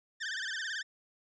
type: tone with vibrato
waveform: sawtooth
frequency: 1668 Hz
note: G#6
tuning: 7 cents sharp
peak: -31 dBFS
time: 0.2-0.83 s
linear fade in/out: 20 ms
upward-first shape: sine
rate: 18 Hz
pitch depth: 170 cents each way
effects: resampled to 16000 Hz + 12-bit